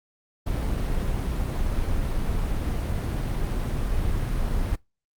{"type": "noise", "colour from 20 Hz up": "brown", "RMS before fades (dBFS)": -25, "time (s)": [0.46, 4.76], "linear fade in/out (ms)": 10, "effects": ["noise-tail reverb RT60 0.2 s tail -22 dB re dry", "Opus 32 kbps"]}